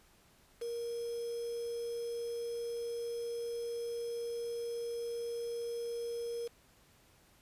sine tone with quantisation, 469.9 Hz, A#4, 14 cents sharp, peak -36 dBFS, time 0.61-6.48 s, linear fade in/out 10 ms, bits 8, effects pink hiss -65 dBFS RMS until 7.41 s + resampled to 32000 Hz

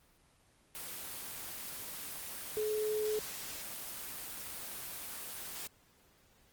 sine tone in noise, 428.2 Hz, A4, 47 cents flat, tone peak -31 dBFS, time 2.57-3.19 s, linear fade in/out 0 ms, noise white, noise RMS -43 dBFS, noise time 0.75-5.67 s, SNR +9 dB, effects pink hiss -67 dBFS RMS until 6.52 s + Opus 24 kbps

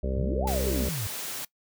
harmonic tone, 65.6 Hz, C2, 5 cents sharp, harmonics 1 / 2 / 3 / 4 / 5 / 6 / 7 / 8 / 9, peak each -28 / -39 / -35 / -41 / -46 / -37 / -39 / -40 / -37 dBFS, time 0.03-0.89 s, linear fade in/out 5 ms
sine exponential two-way sweep, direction up then down, 93 to 900 to 93 Hz, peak -30 dBFS, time 0.16-1.07 s, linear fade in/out 0 ms, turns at 0.46 s
white high-pass noise, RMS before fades -35 dBFS, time 0.47-1.45 s, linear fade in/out 5 ms, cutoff 110 Hz, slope 96 dB/octave
effects noise-tail reverb RT60 0.1 s tail -21 dB re dry

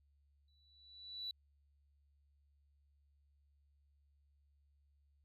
sine tone with exponential growth, 3951 Hz, B7, in tune, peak -38 dBFS, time 0.48-1.31 s, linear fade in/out 2 ms, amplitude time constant 180 ms, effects tanh soft clip ceiling -36 dBFS + added 71 Hz sine -70 dBFS peak until 5.24 s

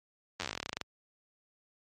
slowing click train, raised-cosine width 0.2 ms, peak -17 dBFS, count 19, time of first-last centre 0.4-0.813 s, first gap 10 ms, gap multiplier 1.09, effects high-pass 60 Hz 12 dB/octave + MP3 64 kbps

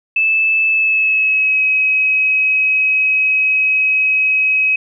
sine tone with pitch glide, 2624 to 2546 Hz, E7 to D#7, -9 to +39 cents, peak -11 dBFS, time 0.16-4.76 s, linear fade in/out 5 ms, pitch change -52 cents, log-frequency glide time 0.67-1.61 s, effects none

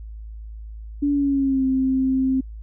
sine tone with pitch glide, 286.6 to 262.8 Hz, D4 to C4, -42 to +8 cents, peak -17 dBFS, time 1.02-2.41 s, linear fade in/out 10 ms, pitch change -150 cents, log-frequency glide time 1.12-1.65 s, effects added 54 Hz sine -33 dBFS peak until 2.62 s

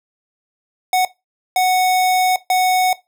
square tone bursts at uneven times, 739 Hz, F#5, 2 cents flat, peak -13 dBFS, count 3, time 0.93-1.05 / 1.56-2.36 / 2.5-2.93 s, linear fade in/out 2 ms, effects noise-tail reverb RT60 0.2 s tail -18 dB re dry

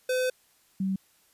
square / sine tone pair in turn, 509 / 191.54 Hz, C5 / G3, -48 / -40 cents, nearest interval octave + perfect fourth, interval 1692 cents, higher first, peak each -25 dBFS, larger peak neither, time 0.09-0.3 / 0.8-0.96 s, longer first, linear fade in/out 5 ms, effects white hiss -64 dBFS RMS until 1.33 s + resampled to 32000 Hz

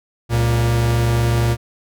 45% pulse tone pair together, 68.9 / 117.59 Hz, C#2 / A#2, -10 / +16 cents, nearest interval major sixth, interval 926 cents, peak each -22 / -15 dBFS, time 0.29-1.57 s, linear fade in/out 50 ms, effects none

